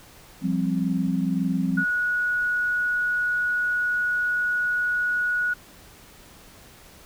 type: chord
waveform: sine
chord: F suspended second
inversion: none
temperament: just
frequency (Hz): 174.61 / 196.44 / 261.9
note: F3 / G3 / C4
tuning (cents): 0 / +4 / +2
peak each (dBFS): -25 / -26 / -26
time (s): 0.41-1.85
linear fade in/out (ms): 50
type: tone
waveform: sine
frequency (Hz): 1460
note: F#6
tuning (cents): -24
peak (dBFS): -21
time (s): 1.77-5.54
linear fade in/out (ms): 10
effects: pink hiss -49 dBFS RMS until 7.05 s